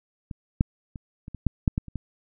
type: clicks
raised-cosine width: 5 ms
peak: -22 / -6 / -25 / -26 / -23 / -8 / -7 / -12 / -28 / -18 dBFS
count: 10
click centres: 0.312 / 0.609 / 0.958 / 1.281 / 1.347 / 1.467 / 1.678 / 1.779 / 1.883 / 1.957 s
effects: none